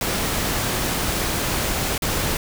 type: noise with dropouts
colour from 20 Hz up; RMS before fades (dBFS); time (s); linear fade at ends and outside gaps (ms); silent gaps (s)
pink; -23; 0.01-2.37; 2; 1.979-2.021
effects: none